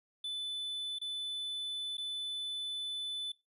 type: tone with dropouts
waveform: triangle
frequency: 3500 Hz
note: A7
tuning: 10 cents flat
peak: -34 dBFS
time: 0.24-3.32 s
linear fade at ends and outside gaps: 5 ms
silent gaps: 0.987-1.014 / 1.971-1.98 s
effects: noise-tail reverb RT60 0.2 s tail -17 dB re dry + resampled to 32000 Hz